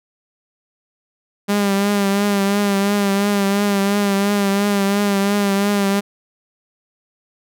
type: tone with vibrato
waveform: sawtooth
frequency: 200.7 Hz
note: G3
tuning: 41 cents sharp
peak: -11 dBFS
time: 1.48-6.01 s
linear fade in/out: 20 ms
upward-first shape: triangle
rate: 2.9 Hz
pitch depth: 45 cents each way
effects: none